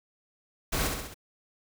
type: noise with echo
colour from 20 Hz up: pink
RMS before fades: -29 dBFS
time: 0.72-0.88 s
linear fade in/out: 10 ms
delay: 66 ms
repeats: 4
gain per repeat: -4 dB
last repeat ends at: 1.144 s
effects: none